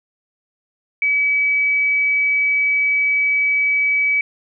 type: tone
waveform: sine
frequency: 2284 Hz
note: D7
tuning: 49 cents flat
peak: -14 dBFS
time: 1.02-4.21 s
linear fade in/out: 2 ms
effects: none